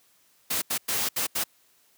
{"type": "noise bursts at uneven times", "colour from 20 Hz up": "white", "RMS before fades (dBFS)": -27, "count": 5, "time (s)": [[0.5, 0.62], [0.7, 0.78], [0.88, 1.09], [1.16, 1.27], [1.35, 1.44]], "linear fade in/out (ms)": 10, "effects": ["white hiss -63 dBFS RMS until 1.97 s", "high-pass 80 Hz 12 dB/octave"]}